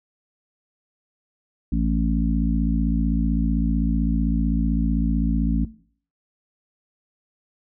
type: harmonic tone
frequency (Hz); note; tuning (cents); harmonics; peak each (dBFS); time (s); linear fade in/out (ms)
55.7; A1; +22; 1 / 3 / 4 / 5; -22 / -26 / -25 / -27; 1.72-5.65; 5
effects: noise-tail reverb RT60 0.5 s tail -17 dB re dry